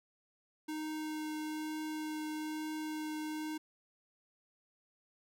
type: tone with vibrato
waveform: square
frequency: 309 Hz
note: D#4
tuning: 12 cents flat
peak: -38 dBFS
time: 0.68-3.58 s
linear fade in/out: 10 ms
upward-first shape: triangle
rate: 1.1 Hz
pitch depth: 8 cents each way
effects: none